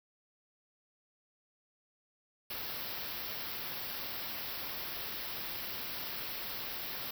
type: band-stop noise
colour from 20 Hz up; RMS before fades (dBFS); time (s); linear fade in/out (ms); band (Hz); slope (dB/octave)
white; -40; 2.5-7.11; 5; 5500 to 12000; 96
effects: none